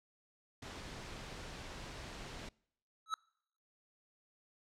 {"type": "noise", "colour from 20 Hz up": "pink", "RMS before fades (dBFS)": -47, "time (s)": [0.62, 2.49], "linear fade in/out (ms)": 5}
{"type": "tone with exponential growth", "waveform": "square", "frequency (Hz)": 1300, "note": "E6", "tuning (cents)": -24, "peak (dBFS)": -30, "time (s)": [3.06, 3.14], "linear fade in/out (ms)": 1, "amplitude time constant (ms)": 17}
{"effects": ["noise-tail reverb RT60 0.7 s tail -26 dB re dry", "low-pass 6000 Hz 12 dB/octave"]}